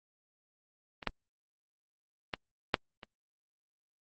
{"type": "clicks", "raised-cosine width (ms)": 0.3, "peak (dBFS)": [-26, -13, -17, -8, -29], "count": 5, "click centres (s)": [1.028, 1.073, 2.338, 2.742, 3.032], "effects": ["Opus 24 kbps"]}